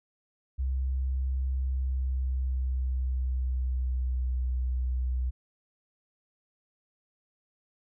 sine tone with pitch glide, 65.41 to 62.82 Hz, C2 to B1, 0 to +30 cents, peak -26 dBFS, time 0.58-5.31 s, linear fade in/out 20 ms, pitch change -70 cents, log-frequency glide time 1.52-4.36 s, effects none

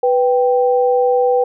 sine tone pair together, 493.9 / 784 Hz, B4 / G5, 0 / 0 cents, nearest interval minor sixth, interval 800 cents, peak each -12 / -17 dBFS, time 0.03-1.44 s, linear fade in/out 5 ms, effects none

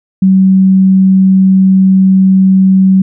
sine tone, 190 Hz, F#3, 46 cents sharp, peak -3 dBFS, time 0.22-3.02 s, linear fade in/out 5 ms, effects none

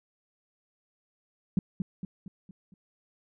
sine tone with echo, 186.6 Hz, F#3, 15 cents sharp, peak -20 dBFS, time 1.57-1.59 s, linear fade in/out 2 ms, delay 230 ms, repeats 5, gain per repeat -6 dB, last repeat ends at 2.74 s, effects none

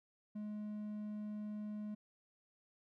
triangle tone, 210.5 Hz, G#3, 24 cents sharp, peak -39 dBFS, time 0.35-1.95 s, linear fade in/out 10 ms, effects none

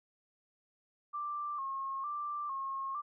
sine tone with vibrato, 1129 Hz, C#6, 31 cents sharp, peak -35 dBFS, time 1.13-3.02 s, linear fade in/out 20 ms, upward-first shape square, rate 1.1 Hz, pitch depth 74 cents each way, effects none

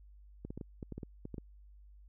clicks, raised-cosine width 3 ms, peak -29 dBFS, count 11, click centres 0.45 / 0.505 / 0.576 / 0.612 / 0.828 / 0.923 / 0.98 / 1.032 / 1.254 / 1.343 / 1.382 s, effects added 50 Hz sine -54 dBFS peak until 2.08 s

